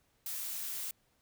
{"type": "noise", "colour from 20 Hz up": "blue", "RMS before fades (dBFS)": -39, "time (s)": [0.26, 0.91], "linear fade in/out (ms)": 2, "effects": ["pink hiss -73 dBFS RMS until 1.21 s"]}